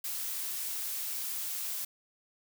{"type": "noise", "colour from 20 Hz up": "blue", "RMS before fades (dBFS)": -36, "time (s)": [0.04, 1.85], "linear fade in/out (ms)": 5, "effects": []}